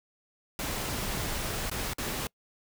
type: noise with dropouts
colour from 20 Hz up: pink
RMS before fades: -33 dBFS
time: 0.59-2.27 s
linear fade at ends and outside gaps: 1 ms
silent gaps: 1.698-1.714 / 1.934-1.983 s
effects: noise-tail reverb RT60 0.1 s tail -26 dB re dry